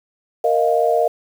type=chord; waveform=sine; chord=Bb suspended fourth; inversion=none; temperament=equal; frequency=466.2 / 622.3 / 698.5 Hz; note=Bb4 / Eb5 / F5; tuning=0 / 0 / 0 cents; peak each=-18 dBFS; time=0.44-1.08 s; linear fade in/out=5 ms; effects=7-bit